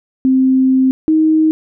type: tone pair in turn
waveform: sine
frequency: 261.6 / 314.4 Hz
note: C4 / D#4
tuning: 0 / +18 cents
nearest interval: minor third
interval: 318 cents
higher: second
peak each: -8 dBFS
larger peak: neither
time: 0.25-0.91 / 1.08-1.51 s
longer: first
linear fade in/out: 0 ms
effects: none